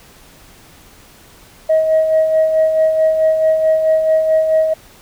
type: tone with tremolo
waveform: sine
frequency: 634 Hz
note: D#5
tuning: 32 cents sharp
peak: -7 dBFS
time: 1.69-4.74 s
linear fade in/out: 10 ms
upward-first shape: sine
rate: 4.6 Hz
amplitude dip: 50%
effects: tanh soft clip ceiling -6 dBFS + pink hiss -44 dBFS RMS until 5.01 s